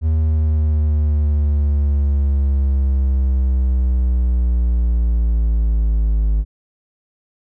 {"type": "linear sweep", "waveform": "triangle", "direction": "down", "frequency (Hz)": [79.4, 51.91], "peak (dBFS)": -11, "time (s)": [0.01, 6.45], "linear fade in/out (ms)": 50, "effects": []}